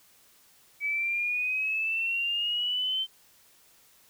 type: exponential sweep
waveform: sine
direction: up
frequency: 2279 to 3111 Hz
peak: -26 dBFS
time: 0.8-3.07 s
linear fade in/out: 50 ms
effects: white hiss -60 dBFS RMS until 4.09 s